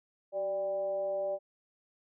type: tone with frequency modulation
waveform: sine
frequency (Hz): 587.3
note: D5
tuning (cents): 0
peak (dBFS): -30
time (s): 0.32-1.39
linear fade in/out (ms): 50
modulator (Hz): 207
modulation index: 0.45
effects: none